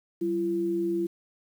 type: tone pair together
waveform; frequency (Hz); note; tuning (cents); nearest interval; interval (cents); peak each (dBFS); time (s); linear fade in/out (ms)
sine; 190.82 / 340; G3 / F4; -46 / -46; minor seventh; 1000; -34 / -25; 0.21-1.07; 10
effects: 9-bit